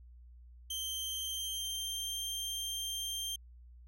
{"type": "tone with pitch glide", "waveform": "sawtooth", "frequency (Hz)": [3136, 3169], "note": ["G7", "G7"], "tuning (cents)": [0, 18], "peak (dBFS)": -33, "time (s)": [0.7, 3.36], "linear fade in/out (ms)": 5, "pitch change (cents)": 18, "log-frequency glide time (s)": [0.99, 2.21], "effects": ["added 60 Hz sine -52 dBFS peak until 3.87 s"]}